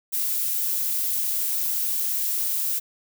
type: noise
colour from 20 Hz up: violet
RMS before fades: -25 dBFS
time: 0.12-2.8 s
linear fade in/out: 20 ms
effects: none